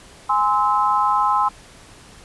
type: chord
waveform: sine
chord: Ab augmented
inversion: none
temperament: just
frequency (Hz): 830.6 / 1038.3 / 1297.8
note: Ab5 / C6 / E6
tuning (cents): 0 / -14 / -27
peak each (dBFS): -20 / -18 / -21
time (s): 0.29-1.49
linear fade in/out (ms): 10
effects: pink hiss -45 dBFS RMS until 2.24 s + resampled to 24000 Hz